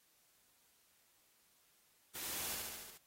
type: noise with echo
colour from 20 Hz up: white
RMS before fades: -45 dBFS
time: 2.15-2.55 s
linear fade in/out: 5 ms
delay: 71 ms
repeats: 6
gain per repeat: -2 dB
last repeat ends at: 2.976 s
effects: white hiss -72 dBFS RMS until 3.06 s + AAC 48 kbps